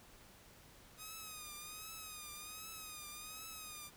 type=tone with vibrato; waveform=5% pulse; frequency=1246 Hz; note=D#6; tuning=2 cents sharp; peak=-36 dBFS; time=0.97-3.91 s; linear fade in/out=50 ms; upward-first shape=triangle; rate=1.3 Hz; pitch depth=87 cents each way; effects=pink hiss -61 dBFS RMS until 3.96 s